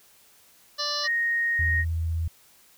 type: harmonic tone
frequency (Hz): 587.3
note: D5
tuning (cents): 0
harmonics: 1 / 2 / 3 / 5 / 6 / 7 / 8 / 9 / 10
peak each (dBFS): -37 / -34 / -37 / -38 / -42 / -30 / -36 / -32 / -41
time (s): 0.78-1.08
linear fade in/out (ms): 20
type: tone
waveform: sine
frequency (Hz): 1864.7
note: A#6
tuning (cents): 0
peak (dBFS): -22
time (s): 1.03-1.85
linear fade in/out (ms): 50
type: tone with vibrato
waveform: sine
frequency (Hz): 82.1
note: E2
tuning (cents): -6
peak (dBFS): -24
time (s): 1.59-2.28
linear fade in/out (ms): 5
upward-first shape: triangle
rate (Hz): 16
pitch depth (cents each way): 16
effects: white hiss -57 dBFS RMS until 2.77 s